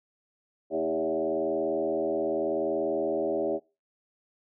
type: tone with frequency modulation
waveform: sine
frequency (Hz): 482.1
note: B4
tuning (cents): -42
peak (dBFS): -25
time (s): 0.7-3.6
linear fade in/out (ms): 50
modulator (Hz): 80.8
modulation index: 2.3
effects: noise-tail reverb RT60 0.3 s tail -23 dB re dry